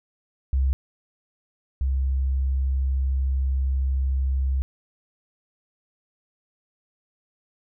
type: tone pair in turn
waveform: sine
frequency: 66.5 / 66.5 Hz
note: C2 / C2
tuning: +29 / +29 cents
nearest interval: unison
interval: 0 cents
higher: neither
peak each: -18 / -20 dBFS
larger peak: first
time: 0.53-0.73 / 1.81-4.62 s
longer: second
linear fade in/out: 0 ms
effects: none